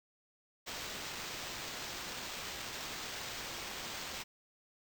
white noise with sample-and-hold, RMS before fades -43 dBFS, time 0.66-4.24 s, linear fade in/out 20 ms, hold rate 11025 Hz, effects none

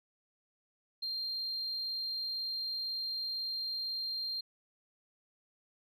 sine tone, 4186 Hz, C8, in tune, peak -33 dBFS, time 1.02-4.41 s, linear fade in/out 10 ms, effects tanh soft clip ceiling -31 dBFS

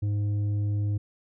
sine tone with tanh clipping, 103 Hz, G#2, 14 cents flat, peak -25 dBFS, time 0.02-0.98 s, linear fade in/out 10 ms, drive 6 dB, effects none

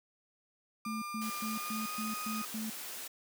35% pulse tone with pitch glide, 1200 to 1242.3 Hz, D6 to D#6, +37 to -3 cents, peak -37 dBFS, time 0.85-2.45 s, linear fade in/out 2 ms, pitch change +60 cents, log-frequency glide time 1.4-1.99 s
sine tone bursts, 219.4 Hz, A3, 5 cents flat, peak -36 dBFS, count 7, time 0.86-2.7 s, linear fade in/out 5 ms, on 160 ms, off 120 ms
white high-pass noise, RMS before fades -43 dBFS, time 1.21-3.08 s, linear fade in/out 10 ms, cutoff 260 Hz, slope 12 dB/octave
effects none

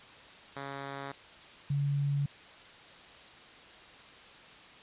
5% pulse / sine tone pair in turn, 138.59 / 141.91 Hz, C#3 / C#3, 0 / +41 cents, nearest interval unison, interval 41 cents, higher second, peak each -27 dBFS, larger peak neither, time 0.56-1.12 / 1.7-2.26 s, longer neither, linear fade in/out 5 ms, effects white hiss -52 dBFS RMS until 4.82 s + resampled to 8000 Hz

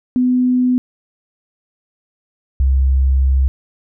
sine tone pair in turn, 250.9 / 66.45 Hz, B3 / C2, +28 / +27 cents, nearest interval octave + major seventh, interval 2301 cents, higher first, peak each -11 / -10 dBFS, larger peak second, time 0.16-0.78 / 2.6-3.48 s, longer second, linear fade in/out 0 ms, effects none

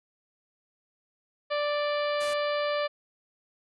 harmonic tone, 587.3 Hz, D5, in tune, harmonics 1 / 2 / 3 / 4 / 5 / 6 / 7 / 8, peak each -27 / -33 / -37 / -39 / -41 / -43 / -44 / -45 dBFS, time 1.5-2.88 s, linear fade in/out 20 ms
white noise, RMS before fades -40 dBFS, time 2.2-2.34 s, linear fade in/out 10 ms
effects resampled to 24000 Hz

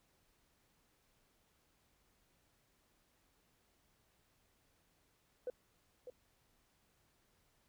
sine tone with echo, 500 Hz, B4, 21 cents sharp, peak -36 dBFS, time 5.47-5.5 s, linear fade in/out 2 ms, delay 600 ms, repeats 1, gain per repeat -10 dB, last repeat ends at 6.1 s, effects tanh soft clip ceiling -34 dBFS + pink hiss -75 dBFS RMS until 7.68 s

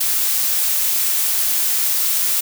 blue noise, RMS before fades -18 dBFS, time 0-2.41 s, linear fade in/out 10 ms, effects none

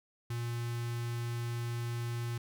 square tone with notch filter, 118.3 Hz, A#2, 26 cents sharp, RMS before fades -36 dBFS, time 0.3-2.38 s, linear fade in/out 5 ms, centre 550 Hz, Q 1, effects none

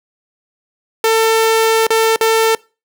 sawtooth tone with dropouts, 447.5 Hz, A4, 29 cents sharp, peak -6 dBFS, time 1.04-2.55 s, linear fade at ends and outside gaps 2 ms, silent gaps 1.868-1.904 / 2.161-2.21 s, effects noise-tail reverb RT60 0.3 s tail -23 dB re dry

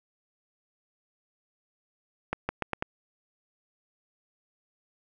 accelerating click train, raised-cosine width 0.5 ms, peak -13 dBFS, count 5, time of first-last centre 2.33-2.825 s, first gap 160 ms, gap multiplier 0.83, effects none

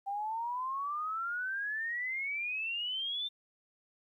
sine exponential sweep, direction up, 784 to 3598 Hz, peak -33 dBFS, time 0.06-3.29 s, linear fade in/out 20 ms, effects 12-bit

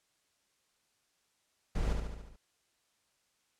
brown noise with echo, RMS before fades -31 dBFS, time 1.75-1.93 s, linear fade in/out 5 ms, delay 72 ms, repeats 6, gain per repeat -4 dB, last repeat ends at 2.362 s, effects white hiss -75 dBFS RMS until 3.59 s + low-pass 9000 Hz 12 dB/octave

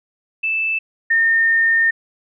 sine tone pair in turn, 2637 / 1821.8 Hz, E7 / A#6, 0 / -40 cents, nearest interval tritone, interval 640 cents, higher first, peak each -17 / -12 dBFS, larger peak second, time 0.43-0.79 / 1.1-1.91 s, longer second, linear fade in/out 10 ms, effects none

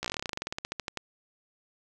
slowing click train, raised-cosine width 0.2 ms, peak -15 dBFS, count 23, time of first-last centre 0.03-0.973 s, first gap 15 ms, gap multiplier 1.09, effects none

